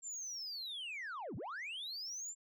sine linear two-way sweep, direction down then up, 7440 to 82.41 to 7440 Hz, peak -39 dBFS, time 0.02-2.35 s, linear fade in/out 50 ms, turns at 1.36 s, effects tanh soft clip ceiling -40 dBFS

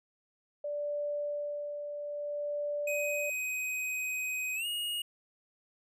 sine tone with tremolo, 585 Hz, D5, 7 cents flat, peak -31 dBFS, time 0.64-3.3 s, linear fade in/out 5 ms, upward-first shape sine, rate 0.6 Hz, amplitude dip 45%
square tone with pitch glide, 2513 to 2870 Hz, D#7 to F7, +17 to +47 cents, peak -33 dBFS, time 2.87-5.02 s, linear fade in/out 5 ms, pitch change +230 cents, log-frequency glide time 4.55-4.66 s
effects none

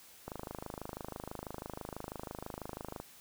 click train, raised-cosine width 1 ms, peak -26 dBFS, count 72, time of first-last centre 0.28-3 s, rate 26.1 Hz, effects white hiss -57 dBFS RMS until 3.2 s

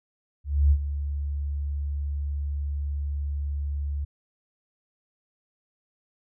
sine tone with ADSR envelope, 71.7 Hz, D2, 41 cents flat, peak -14 dBFS, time 0.44-4.05 s, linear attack 270 ms, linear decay 66 ms, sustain -12 dB, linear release 11 ms, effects none

